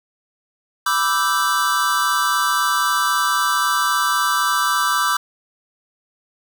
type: chord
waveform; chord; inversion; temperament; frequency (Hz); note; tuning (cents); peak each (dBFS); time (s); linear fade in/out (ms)
square; E minor seventh; second; equal with one note detuned; 987.8 / 1174.7 / 1318.5 / 1553.6; B5 / D6 / E6 / G6; 0 / 0 / 0 / -16; -25 / -21 / -23 / -23; 0.86-5.17; 5
effects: none